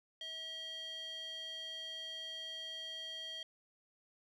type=tone with band-pass filter; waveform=square; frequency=644 Hz; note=E5; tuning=41 cents flat; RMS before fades=-45 dBFS; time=0.21-3.43 s; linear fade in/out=2 ms; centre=3300 Hz; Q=5.1; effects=none